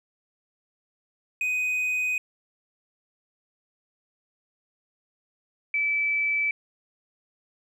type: tone pair in turn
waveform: triangle / sine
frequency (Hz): 2500 / 2310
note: D#7 / D7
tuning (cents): +8 / -29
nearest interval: minor second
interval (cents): 137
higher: first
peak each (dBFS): -22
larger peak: neither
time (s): 1.41-2.18 / 5.74-6.51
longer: neither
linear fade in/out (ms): 2
effects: none